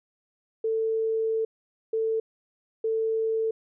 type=tone bursts at uneven times; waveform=sine; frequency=445.2 Hz; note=A4; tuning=20 cents sharp; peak=-23 dBFS; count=3; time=0.64-1.45 / 1.93-2.2 / 2.84-3.51 s; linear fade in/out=5 ms; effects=none